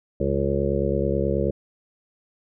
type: harmonic tone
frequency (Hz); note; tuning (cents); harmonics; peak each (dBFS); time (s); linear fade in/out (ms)
69.3; C#2; 0; 1 / 2 / 3 / 5 / 6 / 7 / 8; -28 / -28 / -28 / -28 / -28 / -28 / -28; 0.2-1.51; 5
effects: none